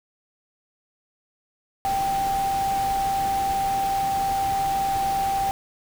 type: tone in noise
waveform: sine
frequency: 784 Hz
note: G5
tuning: in tune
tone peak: -21 dBFS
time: 1.85-5.51 s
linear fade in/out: 0 ms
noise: pink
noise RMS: -34 dBFS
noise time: 1.85-5.51 s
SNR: +10 dB
effects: none